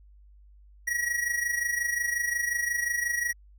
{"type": "tone with amplitude modulation", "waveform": "square", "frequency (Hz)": 1912, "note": "A#6", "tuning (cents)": 43, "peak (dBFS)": -24, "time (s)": [0.87, 3.33], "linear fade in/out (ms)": 10, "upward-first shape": "sine", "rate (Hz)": 25.6, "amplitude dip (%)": 65, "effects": ["added 50 Hz sine -51 dBFS peak until 3.58 s"]}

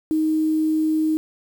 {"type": "tone with quantisation", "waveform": "sine", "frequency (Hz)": 313.1, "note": "D#4", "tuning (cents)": 11, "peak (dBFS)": -17, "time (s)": [0.11, 1.17], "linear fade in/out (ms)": 0, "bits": 7, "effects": []}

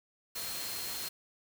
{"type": "tone in noise", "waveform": "sine", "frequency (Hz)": 4214, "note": "C8", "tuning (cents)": 12, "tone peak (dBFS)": -43, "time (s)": [0.35, 1.09], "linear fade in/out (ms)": 10, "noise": "white", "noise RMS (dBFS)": -39, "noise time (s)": [0.35, 1.09], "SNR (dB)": -7, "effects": []}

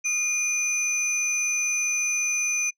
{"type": "tone pair together", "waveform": "sine", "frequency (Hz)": [2418, 6093], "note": ["D7", "F#8"], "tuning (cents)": [50, 50], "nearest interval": "octave + major third", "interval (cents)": 1600, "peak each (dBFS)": -23, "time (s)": [0.04, 2.71], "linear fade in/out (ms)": 20, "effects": ["noise-tail reverb RT60 0.1 s tail -26 dB re dry", "tanh soft clip ceiling -19 dBFS"]}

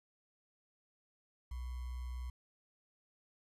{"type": "tone with sample-and-hold", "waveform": "sine", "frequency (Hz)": 62.1, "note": "B1", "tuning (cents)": 10, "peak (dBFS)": -39, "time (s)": [1.51, 2.3], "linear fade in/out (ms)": 5, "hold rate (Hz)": 1050, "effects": ["resampled to 32000 Hz"]}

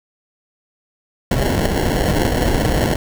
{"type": "noise with sample-and-hold", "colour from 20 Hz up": "pink", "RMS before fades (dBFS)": -17, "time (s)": [1.31, 2.96], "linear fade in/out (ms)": 2, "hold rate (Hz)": 1225, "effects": []}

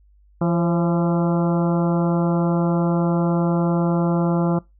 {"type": "harmonic tone with a mistuned harmonic", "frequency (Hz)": 170.2, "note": "F3", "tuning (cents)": -44, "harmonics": [1, 2, 3, 4, 5, 6, 7, 8], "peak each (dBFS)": [-18, -24, -28, -30, -32, -34, -35, -36], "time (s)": [0.41, 4.59], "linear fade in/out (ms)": 5, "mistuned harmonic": 3, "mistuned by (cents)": 59, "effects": ["noise-tail reverb RT60 0.2 s tail -23 dB re dry", "added 50 Hz sine -51 dBFS peak until 4.79 s"]}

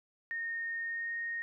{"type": "tone with pitch glide", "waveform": "sine", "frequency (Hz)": [1842, 1857], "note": ["A#6", "A#6"], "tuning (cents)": [-21, -7], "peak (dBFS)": -34, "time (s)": [0.31, 1.42], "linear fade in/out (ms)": 0, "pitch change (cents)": 14, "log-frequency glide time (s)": [0.85, 1.15], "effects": []}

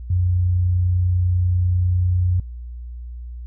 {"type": "tone", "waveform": "sine", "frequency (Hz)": 90.1, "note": "F#2", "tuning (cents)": -45, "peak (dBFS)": -15, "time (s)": [0.1, 2.4], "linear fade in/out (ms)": 5, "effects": ["added 60 Hz sine -30 dBFS peak until 3.46 s"]}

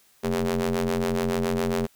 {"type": "ring-modulated tone", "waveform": "sawtooth", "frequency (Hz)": 88.4, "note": "F2", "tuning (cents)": 22, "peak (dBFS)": -16, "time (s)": [0.23, 1.87], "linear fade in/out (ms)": 20, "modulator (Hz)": 313, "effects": ["white hiss -60 dBFS RMS until 1.95 s"]}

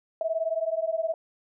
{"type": "beating tone pair", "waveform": "sine", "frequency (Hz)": [641, 660], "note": ["E5", "E5"], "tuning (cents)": [-49, 2], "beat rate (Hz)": 19, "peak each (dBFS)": -28, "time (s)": [0.21, 1.14], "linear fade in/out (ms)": 2, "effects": []}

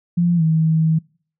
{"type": "tone with pitch glide", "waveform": "sine", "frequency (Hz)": [173.3, 159.84], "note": ["F3", "D#3"], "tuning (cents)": [-13, 47], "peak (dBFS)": -13, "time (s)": [0.17, 0.99], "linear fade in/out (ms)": 10, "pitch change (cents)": -140, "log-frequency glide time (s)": [0.36, 0.42], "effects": ["noise-tail reverb RT60 0.5 s tail -26 dB re dry"]}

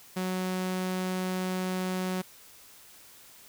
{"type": "tone", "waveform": "sawtooth", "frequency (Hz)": 184.9, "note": "F#3", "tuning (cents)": -1, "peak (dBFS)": -25, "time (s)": [0.16, 2.22], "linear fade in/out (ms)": 10, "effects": ["white hiss -53 dBFS RMS until 3.48 s"]}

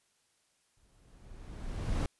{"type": "noise with exponential growth", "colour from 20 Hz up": "brown", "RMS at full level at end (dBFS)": -28, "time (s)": [0.77, 2.06], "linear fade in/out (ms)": 2, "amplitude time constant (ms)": 280, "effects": ["white hiss -73 dBFS RMS until 2.19 s", "resampled to 24000 Hz"]}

